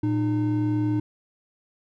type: tone pair together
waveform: triangle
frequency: 114.9 / 304.5 Hz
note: A#2 / D#4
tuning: -25 / -37 cents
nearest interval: octave + perfect fourth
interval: 1688 cents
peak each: -23 / -21 dBFS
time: 0.03-1 s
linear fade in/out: 5 ms
effects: none